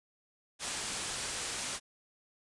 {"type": "low-pass noise", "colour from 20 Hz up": "white", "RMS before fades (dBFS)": -38, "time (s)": [0.59, 1.8], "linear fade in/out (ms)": 50, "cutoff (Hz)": 9700, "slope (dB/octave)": 48, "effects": ["resampled to 24000 Hz"]}